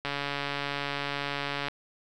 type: click train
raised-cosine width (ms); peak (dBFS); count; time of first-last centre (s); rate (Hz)
0.3; -15; 233; 0.05-1.684; 142
effects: none